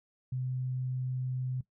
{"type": "tone", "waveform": "sine", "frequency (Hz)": 128.1, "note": "C3", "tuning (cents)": -36, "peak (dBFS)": -31, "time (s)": [0.32, 1.61], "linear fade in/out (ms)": 5, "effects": ["noise-tail reverb RT60 0.1 s tail -17 dB re dry"]}